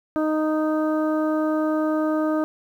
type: harmonic tone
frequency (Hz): 310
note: D#4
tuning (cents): -6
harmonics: 1 / 2 / 3 / 4 / 5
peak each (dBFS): -21 / -25 / -35 / -31 / -38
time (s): 0.16-2.44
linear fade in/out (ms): 0
effects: 9-bit